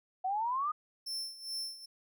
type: exponential sweep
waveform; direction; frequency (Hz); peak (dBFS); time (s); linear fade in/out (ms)
sine; up; 732 to 1254; -30; 0.24-0.72; 10
type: tone with tremolo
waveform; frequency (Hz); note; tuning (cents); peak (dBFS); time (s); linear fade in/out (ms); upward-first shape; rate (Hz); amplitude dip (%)
40% pulse; 5350; E8; +25; -34; 1.06-1.86; 10; sine; 2.4; 80
effects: none